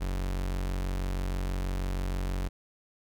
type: tone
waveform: 40% pulse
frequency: 46.25 Hz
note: F#1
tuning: in tune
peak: -28 dBFS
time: 0-2.49 s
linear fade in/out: 20 ms
effects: none